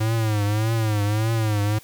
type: tone with vibrato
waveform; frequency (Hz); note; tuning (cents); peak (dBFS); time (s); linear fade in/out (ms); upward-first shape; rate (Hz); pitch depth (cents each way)
square; 108; A2; -32; -20; 0-1.79; 10; triangle; 1.7; 110
effects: white hiss -49 dBFS RMS until 1.83 s